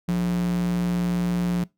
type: tone with high-pass filter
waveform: square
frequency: 59.1 Hz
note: A#1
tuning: 24 cents sharp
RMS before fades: -23 dBFS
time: 0.08-1.64 s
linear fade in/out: 5 ms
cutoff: 160 Hz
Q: 5.9
effects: noise-tail reverb RT60 0.2 s tail -22 dB re dry